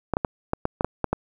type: clicks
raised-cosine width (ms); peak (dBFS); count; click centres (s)
1; -8; 9; 0.137 / 0.169 / 0.248 / 0.534 / 0.654 / 0.809 / 0.846 / 1.043 / 1.13
effects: 8-bit